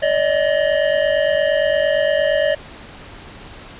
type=tone pair together; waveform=square; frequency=574 / 622.7 Hz; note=D5 / D#5; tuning=-40 / +1 cents; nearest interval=minor second; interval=141 cents; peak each=-18 dBFS; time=0.02-2.55 s; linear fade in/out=10 ms; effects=pink hiss -38 dBFS RMS until 3.79 s + resampled to 8000 Hz